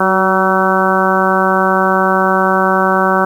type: harmonic tone with a mistuned harmonic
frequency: 189.7 Hz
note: F#3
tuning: 43 cents sharp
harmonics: 1 / 2 / 3 / 4 / 5 / 6 / 7 / 8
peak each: -18 / -18 / -18 / -18 / -18 / -18 / -18 / -18 dBFS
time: 0-3.25 s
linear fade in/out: 5 ms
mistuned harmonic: 2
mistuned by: -26 cents
effects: 7-bit